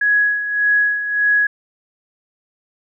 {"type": "tone with tremolo", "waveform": "sine", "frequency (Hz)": 1672, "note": "G#6", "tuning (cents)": 11, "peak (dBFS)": -11, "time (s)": [0.01, 1.47], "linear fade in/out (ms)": 5, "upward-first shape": "sine", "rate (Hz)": 1.7, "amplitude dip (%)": 65, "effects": []}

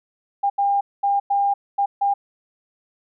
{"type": "tone bursts at uneven times", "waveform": "sine", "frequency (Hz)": 802, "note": "G5", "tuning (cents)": 39, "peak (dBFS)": -16, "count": 6, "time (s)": [[0.43, 0.5], [0.58, 0.81], [1.03, 1.2], [1.3, 1.54], [1.78, 1.86], [2.01, 2.14]], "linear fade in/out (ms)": 10, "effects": []}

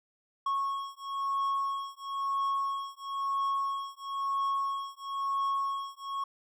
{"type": "beating tone pair", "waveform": "triangle", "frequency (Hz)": [1099, 1100], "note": ["C#6", "C#6"], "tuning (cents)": [-15, -14], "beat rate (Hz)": 1, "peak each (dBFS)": -31, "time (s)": [0.46, 6.24], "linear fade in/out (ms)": 5, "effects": []}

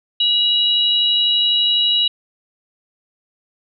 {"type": "tone pair together", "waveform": "sine", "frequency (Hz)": [2904, 3876], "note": ["F#7", "B7"], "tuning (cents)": [-33, -33], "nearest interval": "perfect fourth", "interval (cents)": 500, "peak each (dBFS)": -16, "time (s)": [0.2, 2.08], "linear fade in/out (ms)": 5, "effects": []}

